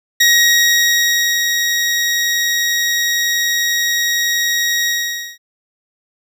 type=tone with ADSR envelope; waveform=20% pulse; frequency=1891 Hz; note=A#6; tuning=24 cents sharp; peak=-3 dBFS; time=0.2-5.38 s; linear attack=8 ms; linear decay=1200 ms; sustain=-6 dB; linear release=510 ms; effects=none